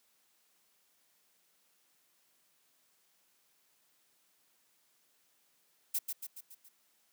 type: noise with echo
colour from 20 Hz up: violet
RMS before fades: -32 dBFS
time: 5.94-5.99 s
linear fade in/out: 10 ms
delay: 140 ms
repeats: 5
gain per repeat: -5 dB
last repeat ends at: 6.69 s
effects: white hiss -72 dBFS RMS until 7.12 s + high-pass 150 Hz 12 dB/octave